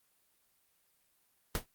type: noise with exponential decay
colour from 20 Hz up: pink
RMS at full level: -28 dBFS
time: 1.55-1.66 s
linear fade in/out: 1 ms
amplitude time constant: 23 ms
effects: white hiss -73 dBFS RMS until 1.74 s + Opus 32 kbps